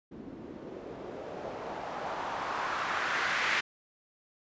blue noise with low-pass filter sweep, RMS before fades -35 dBFS, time 0.11-3.61 s, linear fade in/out 10 ms, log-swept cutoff 260 to 2000 Hz, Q 1.9, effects resampled to 16000 Hz

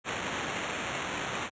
violet noise with sample-and-hold, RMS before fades -34 dBFS, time 0.04-1.5 s, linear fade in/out 50 ms, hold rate 4900 Hz, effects high-pass 80 Hz 12 dB/octave + resampled to 16000 Hz

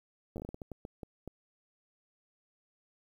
slowing click train, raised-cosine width 2 ms, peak -28 dBFS, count 13, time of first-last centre 0.36-1.277 s, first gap 9 ms, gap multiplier 1.35, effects 10-bit

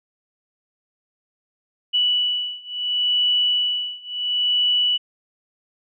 sine beating tone pair, 2955 / 2955.72 Hz, F#7 / F#7, -3 / -2 cents, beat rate 0.72 Hz, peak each -22 / -21 dBFS, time 1.93-4.98 s, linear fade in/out 20 ms, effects none

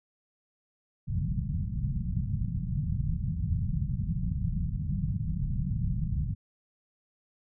white low-pass noise, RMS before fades -30 dBFS, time 1.07-6.35 s, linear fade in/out 20 ms, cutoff 180 Hz, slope 48 dB/octave, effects none

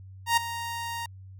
sawtooth tone with ADSR envelope, 932.3 Hz, A#5, in tune, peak -14 dBFS, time 0.26-1.06 s, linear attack 110 ms, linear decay 10 ms, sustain -14 dB, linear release 4 ms, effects added 95 Hz sine -43 dBFS peak until 1.39 s

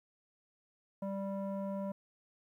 square tone with low-pass filter, 196 Hz, G3, in tune, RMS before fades -38 dBFS, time 1.02-1.92 s, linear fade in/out 5 ms, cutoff 770 Hz, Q 7.8, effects 12-bit

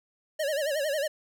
square tone with vibrato, 587.3 Hz, D5, in tune, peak -27 dBFS, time 0.39-1.08 s, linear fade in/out 10 ms, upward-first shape sine, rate 11 Hz, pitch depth 130 cents each way, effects none

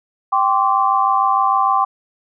sine chord, G suspended fourth, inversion none, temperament equal with one note detuned, 784 / 1046.5 / 1153.1 Hz, G5 / C6 / D6, 0 / 0 / -32 cents, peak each -17 dBFS, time 0.32-1.85 s, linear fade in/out 10 ms, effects none

